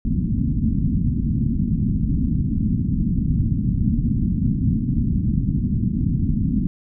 white low-pass noise, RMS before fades -20 dBFS, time 0.05-6.67 s, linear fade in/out 0 ms, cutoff 250 Hz, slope 48 dB/octave, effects none

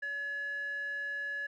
square tone with band-pass filter, 567 Hz, C#5, 39 cents sharp, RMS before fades -37 dBFS, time 0.02-1.47 s, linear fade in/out 10 ms, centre 1700 Hz, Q 8.3, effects none

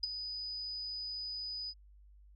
sine tone with ADSR envelope, 4978 Hz, D#8, in tune, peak -28 dBFS, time 0.03-1.74 s, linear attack 7 ms, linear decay 18 ms, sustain -10 dB, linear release 49 ms, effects added 50 Hz sine -56 dBFS peak until 2.35 s

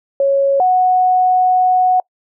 sine tone pair in turn, 552 / 736.8 Hz, C#5 / F#5, -7 / -7 cents, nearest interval perfect fourth, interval 500 cents, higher second, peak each -10 / -9 dBFS, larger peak second, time 0.2-0.6 / 0.6-2 s, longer second, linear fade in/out 2 ms, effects noise-tail reverb RT60 0.1 s tail -26 dB re dry

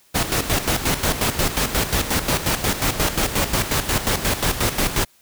pink noise with tremolo, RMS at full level -19 dBFS, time 0.14-5.05 s, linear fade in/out 20 ms, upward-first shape square, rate 5.6 Hz, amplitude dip 65%, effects white hiss -56 dBFS RMS until 5.21 s

